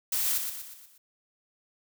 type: noise with echo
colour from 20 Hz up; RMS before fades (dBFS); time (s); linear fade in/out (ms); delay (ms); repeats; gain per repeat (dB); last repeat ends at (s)
blue; -28; 0.12-0.38; 5; 120; 5; -6; 0.98
effects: none